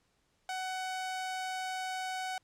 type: tone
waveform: sawtooth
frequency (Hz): 748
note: F#5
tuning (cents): +19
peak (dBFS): -31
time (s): 0.49-2.38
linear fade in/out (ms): 2
effects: pink hiss -74 dBFS RMS until 2.43 s + low-pass 9000 Hz 12 dB/octave